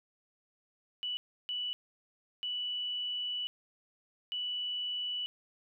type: tone bursts at uneven times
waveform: sine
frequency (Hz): 2960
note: F#7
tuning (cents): 0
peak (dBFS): -33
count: 4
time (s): 1.03-1.17 / 1.49-1.73 / 2.43-3.47 / 4.32-5.26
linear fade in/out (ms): 0
effects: none